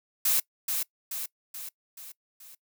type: noise with echo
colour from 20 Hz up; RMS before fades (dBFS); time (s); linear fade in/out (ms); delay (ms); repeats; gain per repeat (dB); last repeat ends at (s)
blue; -24; 0.25-0.4; 5; 430; 5; -5; 2.55
effects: noise-tail reverb RT60 0.1 s tail -23 dB re dry